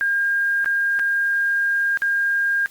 sine tone with dropouts, 1611 Hz, G6, 47 cents sharp, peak -17 dBFS, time 0.01-2.66 s, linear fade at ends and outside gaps 0 ms, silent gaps 0.645-0.659 / 0.991-0.995 / 1.973-2.02 s, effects white hiss -49 dBFS RMS until 2.7 s + Opus 48 kbps

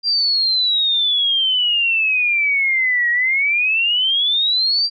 sine exponential two-way sweep, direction down then up, 4773 to 1891 to 4773 Hz, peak -14 dBFS, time 0.03-4.9 s, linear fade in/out 50 ms, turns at 3.1 s, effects none

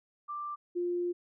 sine tone pair in turn, 1180 / 351.6 Hz, D6 / F4, +8 / +12 cents, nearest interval octave + major sixth, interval 2096 cents, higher first, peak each -35 / -29 dBFS, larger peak second, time 0.28-0.56 / 0.75-1.13 s, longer second, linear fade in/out 20 ms, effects none

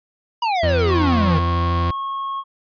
square exponential sweep, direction down, 978 to 150 Hz, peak -18 dBFS, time 0.42-1.39 s, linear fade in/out 5 ms
40% pulse tone with vibrato, 85.6 Hz, F2, 34 cents flat, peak -17 dBFS, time 0.63-1.91 s, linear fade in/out 5 ms, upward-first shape square, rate 13 Hz, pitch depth 8 cents each way
triangle tone, 1092 Hz, C#6, 26 cents flat, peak -21 dBFS, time 0.88-2.44 s, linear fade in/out 50 ms
effects resampled to 11025 Hz

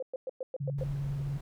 sine tone bursts, 519 Hz, C5, 14 cents flat, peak -32 dBFS, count 7, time 0-0.835 s, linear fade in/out 2 ms, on 25 ms, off 110 ms
sine tone with vibrato, 139.9 Hz, C#3, 16 cents sharp, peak -31 dBFS, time 0.6-1.38 s, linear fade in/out 10 ms, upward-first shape sine, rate 20 Hz, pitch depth 91 cents each way
brown noise, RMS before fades -43 dBFS, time 0.78-1.41 s, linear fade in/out 5 ms
effects none

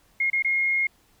sine tone with dropouts, 2146 Hz, C7, 43 cents sharp, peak -20 dBFS, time 0.2-0.87 s, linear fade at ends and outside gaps 5 ms, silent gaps 0.301-0.33 / 0.424-0.446 s, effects pink hiss -61 dBFS RMS until 1.2 s

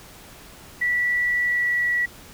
sine tone with pitch glide, 1954 to 1939.4 Hz, B6 to B6, -19 to -32 cents, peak -19 dBFS, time 0.81-2.06 s, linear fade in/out 10 ms, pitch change -13 cents, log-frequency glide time 1.22-1.94 s, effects pink hiss -45 dBFS RMS until 2.33 s

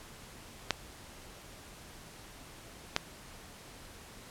clicks, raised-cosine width 0.2 ms, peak -9 dBFS, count 2, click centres 0.707 / 2.964 s, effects pink hiss -51 dBFS RMS until 4.3 s + low-pass 12000 Hz 12 dB/octave

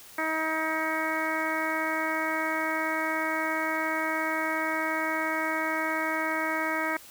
harmonic tone, 317.1 Hz, D#4, 33 cents sharp, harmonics 1 / 2 / 3 / 4 / 5 / 6 / 7, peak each -34 / -34 / -34 / -34 / -34 / -34 / -34 dBFS, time 0.18-6.97 s, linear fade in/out 5 ms, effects white hiss -49 dBFS RMS until 7.1 s

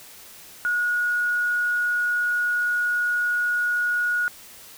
sine tone, 1450 Hz, F#6, 35 cents flat, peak -20 dBFS, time 0.65-4.28 s, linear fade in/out 0 ms, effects white hiss -45 dBFS RMS until 4.77 s

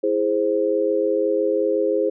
sine chord, E augmented, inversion none, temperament equal, 329.6 / 415.3 / 523.3 Hz, E4 / G#4 / B#4, 0 / 0 / 0 cents, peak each -24 / -21 / -21 dBFS, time 0.03-2.1 s, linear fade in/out 10 ms, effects none

